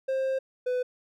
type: tone pair in turn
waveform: triangle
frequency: 530 / 500.3 Hz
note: C5 / B4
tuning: +22 / +22 cents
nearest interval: minor second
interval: 100 cents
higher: first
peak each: -23 dBFS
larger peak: neither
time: 0.08-0.39 / 0.66-0.83 s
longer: first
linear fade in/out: 10 ms
effects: none